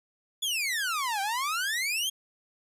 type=exponential two-way sweep; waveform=sawtooth; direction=down then up; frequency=3499 to 768 to 3297 Hz; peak=-24 dBFS; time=0.42-2.1 s; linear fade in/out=10 ms; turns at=1.21 s; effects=resampled to 32000 Hz + 11-bit